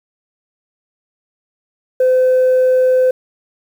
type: tone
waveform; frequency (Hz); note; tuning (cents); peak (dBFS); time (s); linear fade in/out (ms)
sine; 512; C5; -38; -7; 2-3.11; 5
effects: tanh soft clip ceiling -7 dBFS + 7-bit